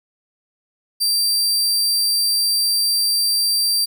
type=tone; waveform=sawtooth; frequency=4699 Hz; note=D8; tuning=in tune; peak=-13 dBFS; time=1-3.86 s; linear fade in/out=20 ms; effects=none